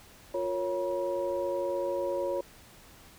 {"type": "tone cluster", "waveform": "sine", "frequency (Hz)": [353.3, 462.4, 553, 961], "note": ["F4", "A#4", "C#5", "B5"], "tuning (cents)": [20, -14, -4, -48], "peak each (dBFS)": [-34, -39, -30, -39], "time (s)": [0.34, 2.41], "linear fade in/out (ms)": 5, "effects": ["pink hiss -54 dBFS RMS until 3.18 s"]}